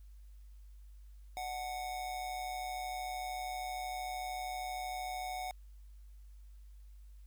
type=tone with amplitude modulation; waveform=square; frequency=738 Hz; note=F#5; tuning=5 cents flat; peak=-36 dBFS; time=1.37-5.51 s; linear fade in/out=0 ms; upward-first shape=sine; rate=133 Hz; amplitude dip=55%; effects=added 50 Hz sine -51 dBFS peak until 7.26 s + white hiss -75 dBFS RMS until 7.26 s